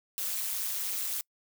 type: noise with amplitude modulation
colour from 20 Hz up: blue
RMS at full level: -29 dBFS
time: 0.18-1.21 s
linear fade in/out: 0 ms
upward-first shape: sine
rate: 203 Hz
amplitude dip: 95%
effects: noise-tail reverb RT60 0.1 s tail -26 dB re dry